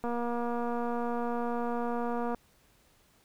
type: click train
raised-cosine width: 1 ms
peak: -21 dBFS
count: 550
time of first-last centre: 0.04-2.347 s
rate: 238 Hz
effects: pink hiss -65 dBFS RMS until 3.24 s